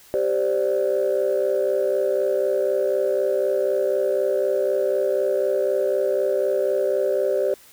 sine chord, G suspended fourth, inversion none, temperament equal, 392 / 523.3 / 587.3 Hz, G4 / C5 / D5, 0 / 0 / 0 cents, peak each -22 dBFS, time 0.14-7.54 s, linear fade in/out 0 ms, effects tanh soft clip ceiling -12 dBFS + white hiss -50 dBFS RMS until 7.72 s

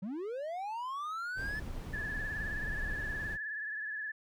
triangle linear sweep, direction up, 174.61 to 1758 Hz, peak -34 dBFS, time 0.02-1.6 s, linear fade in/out 10 ms
brown noise, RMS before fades -40 dBFS, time 1.35-3.38 s, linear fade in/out 50 ms
sine tone with vibrato, 1720 Hz, A6, 40 cents flat, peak -36 dBFS, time 1.93-4.12 s, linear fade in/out 10 ms, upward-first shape triangle, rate 19 Hz, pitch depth 65 cents each way
effects none

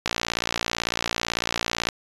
click train, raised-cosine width 0.2 ms, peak -5 dBFS, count 107, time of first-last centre 0.06-1.888 s, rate 58 Hz, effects resampled to 24000 Hz

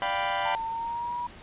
sawtooth chord, G dominant seventh, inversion second, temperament equal, 587.3 / 698.5 / 784 / 987.8 Hz, D5 / F5 / G5 / B5, 0 / 0 / 0 / 0 cents, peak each -31 / -29 / -26 / -26 dBFS, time 0.02-0.55 s, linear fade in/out 0 ms
sine tone with pitch glide, 905 to 964.4 Hz, A5 to B5, +48 to -41 cents, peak -29 dBFS, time 0.45-1.27 s, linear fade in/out 5 ms, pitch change +111 cents, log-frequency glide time 0.68-1.14 s
effects pink hiss -48 dBFS RMS until 1.42 s + resampled to 8000 Hz

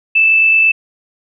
sine tone with amplitude modulation, 2637 Hz, E7, in tune, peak -6 dBFS, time 0.15-0.72 s, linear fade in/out 10 ms, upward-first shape sine, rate 48.8 Hz, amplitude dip 25%, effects none

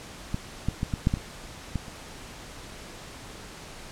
clicks, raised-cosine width 5 ms, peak -14 / -12 / -14 / -14 / -8 / -12 / -26 / -15 / -28 dBFS, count 9, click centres 0.344 / 0.686 / 0.831 / 0.938 / 1.071 / 1.139 / 1.172 / 1.757 / 1.882 s, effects pink hiss -43 dBFS RMS until 3.91 s + low-pass 9000 Hz 12 dB/octave

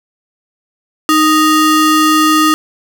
square ring-modulated tone, 777 Hz, G5, 16 cents flat, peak -5 dBFS, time 1.09-2.54 s, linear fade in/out 0 ms, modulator 467 Hz, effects none

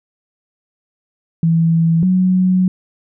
sine tone pair in turn, 164.81 / 184.58 Hz, E3 / F#3, 0 / -4 cents, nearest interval major second, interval 196 cents, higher second, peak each -10 dBFS, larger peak neither, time 1.43-2.03 / 2.03-2.68 s, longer second, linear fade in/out 2 ms, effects none

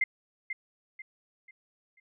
sine tone with echo, 2093 Hz, C7, in tune, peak -22 dBFS, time 0.01-0.04 s, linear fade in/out 5 ms, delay 490 ms, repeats 4, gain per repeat -9 dB, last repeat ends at 2 s, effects none

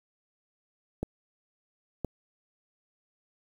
clicks, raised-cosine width 2 ms, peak -17 dBFS, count 2, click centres 1.03 / 2.047 s, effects 8-bit

